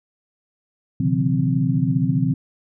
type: tone cluster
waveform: sine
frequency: 124.4 / 139.9 / 154.4 / 177.2 / 260.4 Hz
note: B2 / C#3 / D#3 / F3 / C4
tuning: +13 / +16 / -13 / +25 / -8 cents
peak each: -23 dBFS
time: 1-2.34 s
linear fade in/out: 5 ms
effects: none